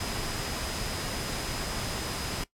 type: tone in noise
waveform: sine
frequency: 5020 Hz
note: D#8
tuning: 15 cents sharp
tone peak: -42 dBFS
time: 0-2.44 s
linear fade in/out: 5 ms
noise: pink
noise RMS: -33 dBFS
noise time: 0-2.44 s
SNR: -12 dB
effects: noise-tail reverb RT60 0.1 s tail -17 dB re dry + low-pass 11000 Hz 12 dB/octave